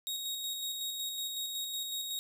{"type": "tone with tremolo", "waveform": "sawtooth", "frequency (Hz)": 3767, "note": "A#7", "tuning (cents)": 17, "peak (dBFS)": -31, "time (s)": [0.07, 2.19], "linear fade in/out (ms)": 0, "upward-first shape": "square", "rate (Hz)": 5.4, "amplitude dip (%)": 30, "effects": []}